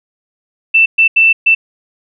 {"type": "tone bursts at uneven times", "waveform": "sine", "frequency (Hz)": 2666, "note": "E7", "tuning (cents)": 19, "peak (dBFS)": -5, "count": 4, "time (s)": [[0.74, 0.86], [0.98, 1.08], [1.16, 1.33], [1.46, 1.55]], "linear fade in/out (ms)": 10, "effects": []}